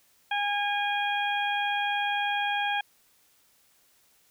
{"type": "harmonic tone", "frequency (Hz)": 817, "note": "G#5", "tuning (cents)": -29, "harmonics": [1, 2, 3, 4], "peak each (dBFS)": [-28, -31, -33, -34], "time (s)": [0.31, 2.81], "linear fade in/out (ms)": 5, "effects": ["white hiss -64 dBFS RMS until 4.3 s"]}